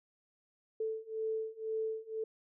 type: beating tone pair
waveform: sine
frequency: 440 / 442 Hz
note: A4 / A4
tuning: 0 / +8 cents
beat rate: 2 Hz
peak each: -38 / -37 dBFS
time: 0.8-2.24 s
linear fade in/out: 5 ms
effects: none